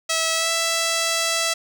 5% pulse tone with pitch glide, 650 to 661.7 Hz, E5 to E5, -24 to +6 cents, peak -8 dBFS, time 0.09-1.54 s, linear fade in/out 10 ms, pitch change +30 cents, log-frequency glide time 0.34-0.51 s, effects none

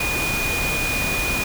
sine tone in noise, 2457 Hz, D#7, 22 cents flat, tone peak -23 dBFS, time 0-1.44 s, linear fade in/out 5 ms, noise pink, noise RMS -25 dBFS, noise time 0-1.44 s, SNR -1 dB, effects none

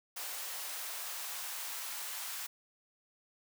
white noise with high-pass filter sweep, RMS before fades -41 dBFS, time 0.16-2.47 s, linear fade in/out 10 ms, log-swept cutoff 630 to 960 Hz, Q 1.1, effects none

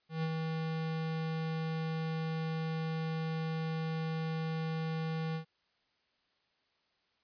square tone with ADSR envelope, 160.6 Hz, E3, 45 cents flat, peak -31 dBFS, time 0.09-5.45 s, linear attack 140 ms, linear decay 50 ms, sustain -3 dB, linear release 99 ms, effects white hiss -75 dBFS RMS until 7.23 s + resampled to 11025 Hz

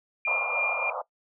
sine tone with tremolo, 2400 Hz, D7, 37 cents sharp, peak -23 dBFS, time 0.25-0.9 s, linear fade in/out 2 ms, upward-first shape triangle, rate 3.3 Hz, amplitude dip 55%
pink band-pass noise, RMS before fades -33 dBFS, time 0.27-1.02 s, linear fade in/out 5 ms, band 510 to 1300 Hz, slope 96 dB/octave
effects noise-tail reverb RT60 0.1 s tail -19 dB re dry

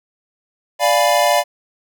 square chord, D diminished seventh, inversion none, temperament equal, 587.3 / 698.5 / 830.6 / 987.8 Hz, D5 / F5 / Ab5 / Cb6, 0 / 0 / 0 / 0 cents, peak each -17 / -17 / -22 / -21 dBFS, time 0.79-1.44 s, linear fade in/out 50 ms, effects none

